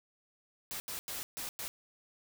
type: noise bursts at uneven times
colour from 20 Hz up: white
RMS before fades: -40 dBFS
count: 5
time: 0.71-0.8 / 0.88-0.99 / 1.08-1.23 / 1.37-1.49 / 1.59-1.68 s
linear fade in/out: 0 ms
effects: none